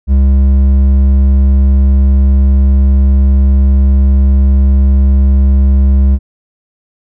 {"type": "tone with hard clipping", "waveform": "sine", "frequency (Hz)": 67.5, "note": "C#2", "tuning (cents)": -45, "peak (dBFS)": -6, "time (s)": [0.07, 6.19], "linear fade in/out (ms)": 50, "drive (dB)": 6, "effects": []}